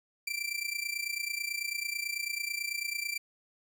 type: tone with amplitude modulation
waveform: sawtooth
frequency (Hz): 2349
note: D7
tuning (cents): 0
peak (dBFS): -26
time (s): 0.27-3.18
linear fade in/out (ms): 5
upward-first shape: sine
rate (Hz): 29.1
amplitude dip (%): 80
effects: none